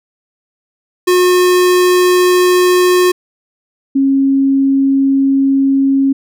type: tone pair in turn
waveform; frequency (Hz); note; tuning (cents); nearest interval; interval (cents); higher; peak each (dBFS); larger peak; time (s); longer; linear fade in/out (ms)
square / sine; 361.4 / 272.2; F#4 / C#4; -41 / -31; perfect fourth; 490; first; -8; neither; 1.07-3.12 / 3.95-6.13; second; 10
effects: none